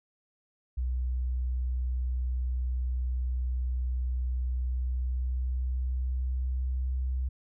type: tone with pitch glide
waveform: sine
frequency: 62.5 to 64.26 Hz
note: B1 to C2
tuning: +21 to -31 cents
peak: -27 dBFS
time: 0.77-7.29 s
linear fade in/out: 10 ms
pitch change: +48 cents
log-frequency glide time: 4.57-7.14 s
effects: none